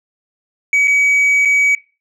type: tone with dropouts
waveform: sine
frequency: 2270 Hz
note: C#7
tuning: 41 cents sharp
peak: -7 dBFS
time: 0.73-1.75 s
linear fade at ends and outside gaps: 2 ms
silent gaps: 0.874-0.879 / 1.451-1.455 s
effects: noise-tail reverb RT60 0.3 s tail -20 dB re dry + tanh soft clip ceiling -9 dBFS